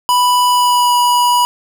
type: tone with pitch glide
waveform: square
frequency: 987.8 to 975.3 Hz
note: B5 to B5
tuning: 0 to -22 cents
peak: -10 dBFS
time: 0.09-1.45 s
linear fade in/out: 0 ms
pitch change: -22 cents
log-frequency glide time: 0.48-0.94 s
effects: none